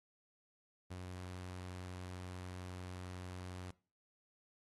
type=tone with ADSR envelope; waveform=sawtooth; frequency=91.1 Hz; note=F#2; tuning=26 cents flat; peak=-39 dBFS; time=0.9-3.71 s; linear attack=15 ms; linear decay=35 ms; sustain=-2 dB; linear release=5 ms; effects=noise-tail reverb RT60 0.4 s tail -22 dB re dry + AAC 32 kbps